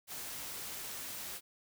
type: noise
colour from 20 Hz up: white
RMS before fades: -43 dBFS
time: 0.07-1.41 s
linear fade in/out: 50 ms
effects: none